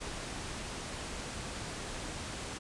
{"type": "low-pass noise", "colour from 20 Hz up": "pink", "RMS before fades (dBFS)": -41, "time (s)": [0, 2.59], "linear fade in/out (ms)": 20, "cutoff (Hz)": 9900, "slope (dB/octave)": 48, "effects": ["resampled to 24000 Hz"]}